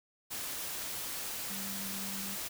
sine tone in noise, 195.9 Hz, G3, 1 cent flat, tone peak -43 dBFS, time 1.49-2.36 s, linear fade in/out 20 ms, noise white, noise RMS -39 dBFS, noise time 0.3-2.49 s, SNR -7 dB, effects none

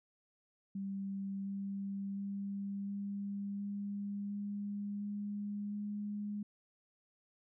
sine tone with pitch steps, 196 / 197.48 / 198.97 / 200.5 / 202 / 203.5 / 205 / 206.6 Hz, G3 / G3 / G3 / G3 / G#3 / G#3 / G#3 / G#3, 0 / +13 / +26 / +39 / -48 / -35 / -22 / -9 cents, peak -37 dBFS, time 0.75-6.43 s, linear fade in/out 5 ms, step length 710 ms, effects none

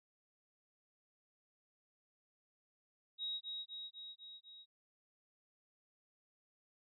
sine tone with echo, 3800 Hz, A#7, 33 cents sharp, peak -38 dBFS, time 3.18-3.41 s, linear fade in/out 50 ms, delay 250 ms, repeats 5, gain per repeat -3 dB, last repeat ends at 4.66 s, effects none

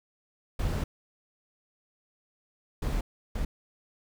brown noise bursts at uneven times, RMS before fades -29 dBFS, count 3, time 0.59-0.84 / 2.82-3.01 / 3.35-3.45 s, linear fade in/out 5 ms, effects none

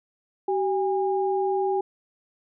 sine tone pair together, 383.3 / 812.2 Hz, G4 / G#5, -39 / -39 cents, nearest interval octave + minor second, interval 1300 cents, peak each -23 / -26 dBFS, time 0.48-1.81 s, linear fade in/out 5 ms, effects none

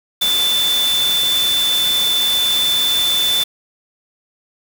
sine tone in noise, 3520 Hz, A7, in tune, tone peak -14 dBFS, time 0.21-3.44 s, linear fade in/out 10 ms, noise white, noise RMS -23 dBFS, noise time 0.21-3.44 s, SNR +6 dB, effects none

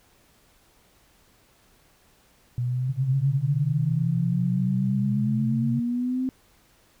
sine exponential sweep, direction up, 121.2 to 261.6 Hz, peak -23 dBFS, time 2.58-6.29 s, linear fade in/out 0 ms
sine tone with vibrato, 130.81 Hz, C3, in tune, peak -24 dBFS, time 2.89-5.8 s, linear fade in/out 10 ms, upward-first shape triangle, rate 8.4 Hz, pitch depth 130 cents each way
effects pink hiss -60 dBFS RMS until 7 s

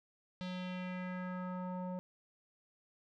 square tone with low-pass filter sweep, 182.5 Hz, F#3, 24 cents flat, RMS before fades -41 dBFS, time 0.41-1.99 s, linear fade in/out 0 ms, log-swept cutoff 4000 to 740 Hz, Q 2.4, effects none

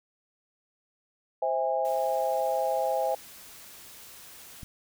sine chord, C augmented, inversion none, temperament just, 523.3 / 654.1 / 817.6 Hz, C5 / E5 / G#5, 0 / -14 / -27 cents, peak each -29 dBFS, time 1.42-3.15 s, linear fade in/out 5 ms
white noise, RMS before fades -48 dBFS, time 1.85-4.64 s, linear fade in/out 0 ms
click, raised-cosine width 5 ms, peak -29 dBFS, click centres 4.632 s
effects none

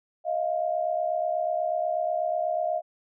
sine tone pair together, 630.8 / 699 Hz, D#5 / F5, +24 / +1 cents, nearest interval major second, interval 177 cents, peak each -27 dBFS, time 0.24-2.82 s, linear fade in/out 50 ms, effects none

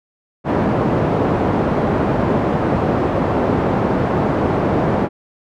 pink band-pass noise, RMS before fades -17 dBFS, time 0.44-5.09 s, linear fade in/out 50 ms, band 120 to 840 Hz, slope 12 dB/octave, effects none

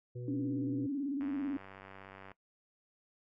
harmonic tone, 122.6 Hz, B2, 12 cents flat, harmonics 1 / 3 / 4, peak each -40 / -47 / -50 dBFS, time 0.15-0.87 s, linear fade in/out 10 ms
sine tone with vibrato, 280 Hz, C#4, 18 cents sharp, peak -32 dBFS, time 0.28-1.57 s, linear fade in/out 2 ms, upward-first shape square, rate 18 Hz, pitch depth 70 cents each way
click train, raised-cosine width 0.5 ms, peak -35 dBFS, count 108, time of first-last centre 1.21-2.317 s, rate 96.7 Hz
effects noise-tail reverb RT60 0.1 s tail -19 dB re dry

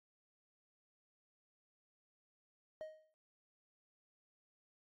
triangle tone with exponential decay, 625 Hz, D#5, 8 cents sharp, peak -39 dBFS, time 2.81-3.14 s, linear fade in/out 0 ms, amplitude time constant 70 ms, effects AAC 48 kbps

